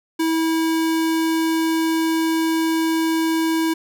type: tone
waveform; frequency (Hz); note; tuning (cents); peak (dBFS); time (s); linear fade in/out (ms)
square; 324.3; E4; -28; -18; 0.19-3.74; 10
effects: none